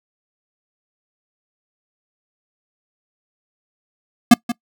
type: tone with echo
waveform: square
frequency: 237.8 Hz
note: A#3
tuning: 35 cents sharp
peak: -4 dBFS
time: 4.31-4.34 s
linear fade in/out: 5 ms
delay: 180 ms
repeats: 1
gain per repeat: -15 dB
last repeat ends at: 4.52 s
effects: noise-tail reverb RT60 0.1 s tail -24 dB re dry